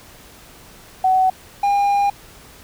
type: tone pair in turn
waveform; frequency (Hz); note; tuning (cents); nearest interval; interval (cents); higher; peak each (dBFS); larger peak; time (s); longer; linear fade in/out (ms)
sine / triangle; 751 / 806.3; F#5 / G5; +26 / +49; minor second; 123; second; -12; neither; 1.04-1.3 / 1.63-2.1; second; 5
effects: pink hiss -44 dBFS RMS until 2.63 s